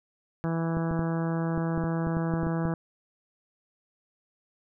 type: harmonic tone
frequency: 165 Hz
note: E3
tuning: 2 cents sharp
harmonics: 1 / 2 / 3 / 4 / 5 / 6 / 7 / 8 / 9 / 10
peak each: -27 / -33 / -37 / -39 / -41 / -43 / -44 / -45 / -46 / -47 dBFS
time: 0.44-2.74 s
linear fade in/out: 0 ms
type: clicks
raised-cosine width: 3 ms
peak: -19 dBFS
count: 12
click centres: 0.77 / 0.912 / 0.993 / 1.577 / 1.777 / 1.839 / 2.07 / 2.169 / 2.338 / 2.432 / 2.468 / 2.654 s
effects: none